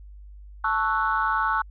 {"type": "chord", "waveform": "sine", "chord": "F# minor seventh", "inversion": "first", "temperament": "equal", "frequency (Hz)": [880, 1108.7, 1318.5, 1480], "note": ["A5", "C#6", "E6", "F#6"], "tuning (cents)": [0, 0, 0, 0], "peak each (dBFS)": -26, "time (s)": [0.64, 1.62], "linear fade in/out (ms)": 5, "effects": ["tanh soft clip ceiling -12 dBFS", "added 50 Hz sine -41 dBFS peak until 1.7 s"]}